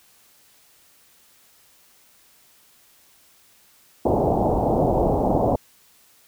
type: low-pass noise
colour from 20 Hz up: white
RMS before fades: -20 dBFS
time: 4.05-5.56 s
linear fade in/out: 5 ms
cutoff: 820 Hz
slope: 48 dB/octave
effects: white hiss -56 dBFS RMS until 6.27 s